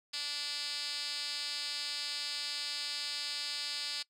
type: tone with band-pass filter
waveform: 5% pulse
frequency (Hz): 291.3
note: D4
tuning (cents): -14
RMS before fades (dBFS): -38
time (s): 0.13-4.03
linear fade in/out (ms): 10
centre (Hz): 5000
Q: 6.3
effects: noise-tail reverb RT60 0.1 s tail -21 dB re dry